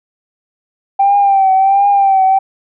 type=tone with vibrato; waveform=sine; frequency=784 Hz; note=G5; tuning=in tune; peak=-6 dBFS; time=0.99-2.39 s; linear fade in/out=10 ms; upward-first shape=triangle; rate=1.4 Hz; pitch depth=61 cents each way; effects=tanh soft clip ceiling -2 dBFS